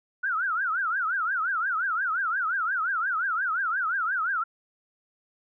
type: tone with vibrato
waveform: sine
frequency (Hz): 1427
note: F6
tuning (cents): +37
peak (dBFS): -24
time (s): 0.23-4.44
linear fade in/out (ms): 10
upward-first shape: triangle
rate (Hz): 5.7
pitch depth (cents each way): 250
effects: none